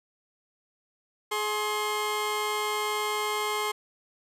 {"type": "tone pair together", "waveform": "20% pulse", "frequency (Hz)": [421.8, 1061], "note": ["G#4", "C6"], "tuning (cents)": [27, 24], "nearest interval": "octave + major third", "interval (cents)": 1597, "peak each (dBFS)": -25, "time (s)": [1.31, 3.72], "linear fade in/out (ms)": 10, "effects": ["resampled to 32000 Hz"]}